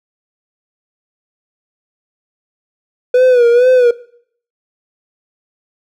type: tone with vibrato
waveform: triangle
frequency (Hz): 491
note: B4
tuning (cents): -10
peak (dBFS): -4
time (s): 3.14-3.91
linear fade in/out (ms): 5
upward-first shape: sine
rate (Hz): 2.2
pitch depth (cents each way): 77
effects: noise-tail reverb RT60 0.6 s tail -20 dB re dry